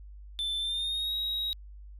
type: tone with pitch glide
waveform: triangle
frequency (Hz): 3533 to 3809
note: A7 to A#7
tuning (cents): +6 to +37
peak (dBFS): -28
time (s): 0.39-1.53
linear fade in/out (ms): 0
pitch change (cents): +131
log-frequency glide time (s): 0.59-1.14
effects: added 50 Hz sine -44 dBFS peak until 1.99 s